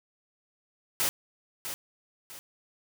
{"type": "noise with echo", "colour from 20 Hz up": "white", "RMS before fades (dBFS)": -27, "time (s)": [1, 1.09], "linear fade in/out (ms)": 0, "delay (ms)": 650, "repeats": 2, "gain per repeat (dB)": -9, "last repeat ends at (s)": 2.39, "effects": []}